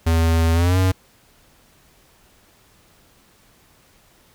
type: tone with pitch glide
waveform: square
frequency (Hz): 82.2 to 93.34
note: E2 to F#2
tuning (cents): -4 to +16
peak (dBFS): -15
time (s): 0.06-0.92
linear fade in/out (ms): 10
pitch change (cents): +220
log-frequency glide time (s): 0.53-0.78
effects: pink hiss -55 dBFS RMS until 4.34 s